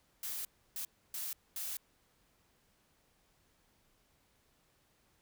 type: noise bursts at uneven times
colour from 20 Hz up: blue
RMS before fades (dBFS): -40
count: 4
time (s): 0.23-0.45 / 0.76-0.85 / 1.14-1.33 / 1.56-1.77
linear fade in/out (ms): 2
effects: pink hiss -72 dBFS RMS until 5.21 s